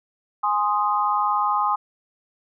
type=chord; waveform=sine; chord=Ab major; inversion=none; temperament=equal; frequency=830.6 / 1046.5 / 1244.5 Hz; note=Ab5 / C6 / Eb6; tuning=0 / 0 / 0 cents; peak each=-23 dBFS; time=0.43-1.76 s; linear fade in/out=10 ms; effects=none